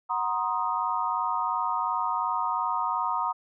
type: chord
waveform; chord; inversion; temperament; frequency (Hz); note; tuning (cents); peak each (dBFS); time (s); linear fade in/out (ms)
sine; C half-diminished seventh; second; equal with one note detuned; 740 / 943.7 / 1046.5 / 1244.5; Gb5 / Bb5 / C6 / Eb6; 0 / +21 / 0 / 0; -34 / -28 / -32 / -30; 0.09-3.33; 20
effects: none